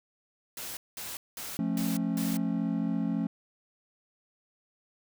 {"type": "noise bursts", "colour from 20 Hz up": "white", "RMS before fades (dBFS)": -39, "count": 5, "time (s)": [0.57, 2.37], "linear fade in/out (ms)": 2, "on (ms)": 200, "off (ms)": 200}
{"type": "chord", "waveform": "triangle", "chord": "F augmented", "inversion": "none", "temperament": "just", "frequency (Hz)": [174.61, 218.3, 272.8], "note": ["F3", "A3", "C#4"], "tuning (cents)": [0, -13, -28], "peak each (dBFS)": [-30, -29, -30], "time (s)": [1.59, 3.27], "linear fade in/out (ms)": 2}
{"effects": []}